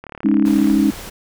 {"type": "click train", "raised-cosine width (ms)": 0.5, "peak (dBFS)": -18, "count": 25, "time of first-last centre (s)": [0.04, 0.699], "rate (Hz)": 36.4}
{"type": "chord", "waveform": "sine", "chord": "Ab suspended fourth", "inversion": "none", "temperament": "equal", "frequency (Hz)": [207.7, 277.2, 311.1], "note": ["Ab3", "Db4", "Eb4"], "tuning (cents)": [0, 0, 0], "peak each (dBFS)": -16, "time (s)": [0.24, 0.91], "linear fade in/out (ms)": 10}
{"type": "noise", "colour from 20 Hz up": "pink", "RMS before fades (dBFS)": -33, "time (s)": [0.45, 1.1], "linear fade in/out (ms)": 10}
{"effects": []}